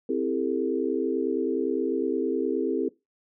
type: tone cluster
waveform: sine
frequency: 262.4 / 330.2 / 400.5 / 449.7 Hz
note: C4 / E4 / G4 / A4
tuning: +5 / +3 / +37 / +38 cents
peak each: -29 dBFS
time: 0.09-2.89 s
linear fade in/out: 5 ms
effects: noise-tail reverb RT60 0.2 s tail -19 dB re dry